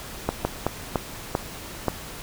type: slowing click train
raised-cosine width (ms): 1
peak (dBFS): -7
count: 6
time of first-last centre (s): 0.29-1.883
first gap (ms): 160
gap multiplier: 1.35
effects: pink hiss -38 dBFS RMS until 2.22 s